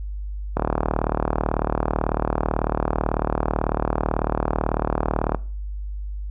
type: click train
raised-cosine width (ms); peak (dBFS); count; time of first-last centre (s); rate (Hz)
1; -6; 183; 0.57-5.347; 38.1
effects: noise-tail reverb RT60 0.4 s tail -21 dB re dry + added 50 Hz sine -27 dBFS peak until 6.3 s